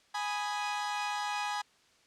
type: chord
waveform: sawtooth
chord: G# minor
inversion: none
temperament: equal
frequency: 830.6 / 987.8 / 1244.5 Hz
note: G#5 / B5 / D#6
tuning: 0 / 0 / 0 cents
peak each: -30 / -35 / -36 dBFS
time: 0.14-1.62 s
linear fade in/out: 10 ms
effects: white hiss -65 dBFS RMS until 2.06 s + low-pass 6000 Hz 12 dB/octave